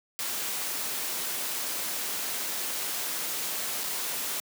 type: noise with dropouts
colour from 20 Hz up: white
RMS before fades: -32 dBFS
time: 0.19-4.4 s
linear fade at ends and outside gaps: 0 ms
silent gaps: 3.835-3.839 s
effects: high-pass 200 Hz 12 dB/octave